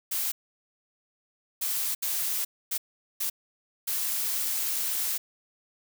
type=noise bursts at uneven times; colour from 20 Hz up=blue; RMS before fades=-29 dBFS; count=6; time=0.11-0.32 / 1.61-1.95 / 2.02-2.45 / 2.71-2.78 / 3.2-3.3 / 3.87-5.18 s; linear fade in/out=10 ms; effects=none

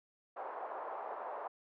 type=band-pass noise; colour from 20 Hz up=white; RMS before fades=-43 dBFS; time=0.36-1.48 s; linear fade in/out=10 ms; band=520 to 1000 Hz; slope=24 dB/octave; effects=none

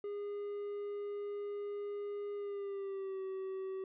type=tone with pitch glide; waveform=triangle; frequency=409 to 381.6 Hz; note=G#4 to G4; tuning=-26 to -47 cents; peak=-36 dBFS; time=0.04-3.84 s; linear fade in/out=2 ms; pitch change=-121 cents; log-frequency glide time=2.35-3.22 s; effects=resampled to 8000 Hz

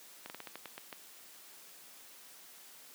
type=slowing click train; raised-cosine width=0.3 ms; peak=-27 dBFS; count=9; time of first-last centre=0.26-0.928 s; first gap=39 ms; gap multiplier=1.21; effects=white hiss -55 dBFS RMS until 2.94 s + high-pass 200 Hz 12 dB/octave

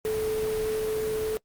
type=tone in noise; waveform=sine; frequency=435 Hz; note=A4; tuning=20 cents flat; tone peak=-25 dBFS; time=0.05-1.37 s; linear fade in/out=0 ms; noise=pink; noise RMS=-37 dBFS; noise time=0.05-1.37 s; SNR=+9 dB; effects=noise-tail reverb RT60 0.1 s tail -26 dB re dry + Opus 32 kbps

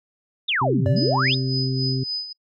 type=exponential two-way sweep; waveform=sine; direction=down then up; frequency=3899 to 90.8 to 3899 Hz; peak=-19 dBFS; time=0.48-1.35 s; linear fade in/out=10 ms; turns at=0.87 s
type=harmonic tone; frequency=130.81 Hz; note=C3; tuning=in tune; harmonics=1 / 2 / 3; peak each=-22 / -28 / -32 dBFS; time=0.61-2.04 s; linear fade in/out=10 ms
type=tone with exponential decay; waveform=triangle; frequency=579 Hz; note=D5; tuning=25 cents flat; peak=-20 dBFS; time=0.86-1.69 s; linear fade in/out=0 ms; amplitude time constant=180 ms
type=tone with tremolo; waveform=sine; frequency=5000 Hz; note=D#8; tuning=8 cents sharp; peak=-23 dBFS; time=0.96-2.33 s; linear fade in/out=10 ms; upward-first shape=sine; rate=3.6 Hz; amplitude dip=70%
effects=noise-tail reverb RT60 0.1 s tail -25 dB re dry

